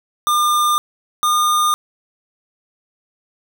square tone pair in turn, 1203 / 1214.9 Hz, D6 / D#6, +41 / -42 cents, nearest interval unison, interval 17 cents, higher second, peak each -14 dBFS, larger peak neither, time 0.27-0.78 / 1.23-1.74 s, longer neither, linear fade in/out 0 ms, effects none

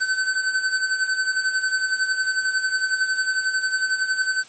square tone with tremolo, 1528 Hz, G6, 45 cents flat, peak -18 dBFS, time 0-4.44 s, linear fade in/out 20 ms, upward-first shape sine, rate 11 Hz, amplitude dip 65%, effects white hiss -46 dBFS RMS until 4.48 s + MP3 32 kbps

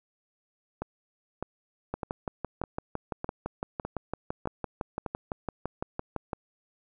two click trains, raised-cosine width 1 ms, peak -17 / -18 dBFS, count 27 / 8, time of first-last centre 1.94-6.332 / 0.82-5.062 s, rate 5.92 / 1.65 Hz, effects none

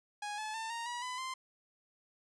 sawtooth tone with pitch steps, 829 / 861.2 / 894.7 / 929.4 / 965.6 / 1003.1 / 1042.1 Hz, G#5 / A5 / A5 / A#5 / B5 / B5 / C6, -3 / -37 / +29 / -5 / -39 / +27 / -7 cents, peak -34 dBFS, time 0.22-1.34 s, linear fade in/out 5 ms, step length 160 ms, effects resampled to 22050 Hz

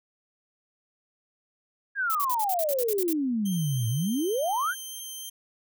sine exponential two-way sweep, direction down then up, 1661 to 110 to 1661 Hz, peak -24 dBFS, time 1.95-4.75 s, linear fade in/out 50 ms, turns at 3.88 s
violet noise bursts, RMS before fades -31 dBFS, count 11, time 2.1-3.128 s, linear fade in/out 0 ms, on 48 ms, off 50 ms
10% pulse tone with vibrato, 3136 Hz, G7, in tune, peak -29 dBFS, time 3.45-5.3 s, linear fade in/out 10 ms, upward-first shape sine, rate 3.4 Hz, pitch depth 9 cents each way
effects none

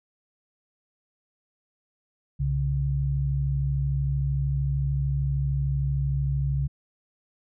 sine tone pair together, 65.41 / 138.59 Hz, C2 / C#3, 0 / 0 cents, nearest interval octave + minor second, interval 1300 cents, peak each -27 / -24 dBFS, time 2.39-6.68 s, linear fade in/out 20 ms, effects none

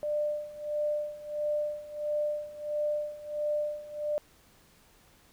sine tone with tremolo, 596 Hz, D5, 25 cents sharp, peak -26 dBFS, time 0.03-4.18 s, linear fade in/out 0 ms, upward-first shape sine, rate 1.5 Hz, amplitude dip 85%, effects pink hiss -61 dBFS RMS until 5.32 s

